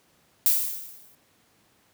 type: noise with exponential decay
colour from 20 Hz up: violet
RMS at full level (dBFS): -18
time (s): 0.46-1.15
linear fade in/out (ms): 0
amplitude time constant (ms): 150
effects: pink hiss -63 dBFS RMS until 1.93 s + high-pass 100 Hz 12 dB/octave